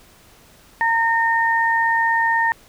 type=tone pair together; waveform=sine; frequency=916 / 1832 Hz; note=A#5 / A#6; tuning=-31 / -31 cents; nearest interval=octave; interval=1200 cents; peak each=-18 dBFS; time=0.81-2.52 s; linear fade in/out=0 ms; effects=pink hiss -50 dBFS RMS until 2.68 s